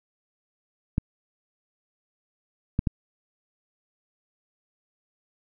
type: clicks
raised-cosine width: 5 ms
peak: -10 dBFS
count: 3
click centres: 0.981 / 2.791 / 2.872 s
effects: none